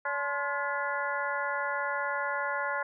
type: harmonic tone with a mistuned harmonic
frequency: 285 Hz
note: C#4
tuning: 48 cents sharp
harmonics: 2 / 3 / 4 / 5 / 6 / 7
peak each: -36 / -37 / -35 / -34 / -36 / -41 dBFS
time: 0.05-2.83 s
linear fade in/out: 5 ms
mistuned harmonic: 4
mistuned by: -140 cents
effects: none